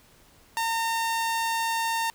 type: tone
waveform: sawtooth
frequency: 912 Hz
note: A#5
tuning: 38 cents flat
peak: -21 dBFS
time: 0.57-2.1 s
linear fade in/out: 0 ms
effects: pink hiss -57 dBFS RMS until 2.14 s